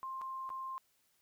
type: tone with dropouts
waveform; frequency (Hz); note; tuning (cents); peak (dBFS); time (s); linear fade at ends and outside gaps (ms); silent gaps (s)
sine; 1055; C6; +14; -39; 0.03-0.78; 0; 0.213-0.217 / 0.492-0.502
effects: white hiss -74 dBFS RMS until 1.21 s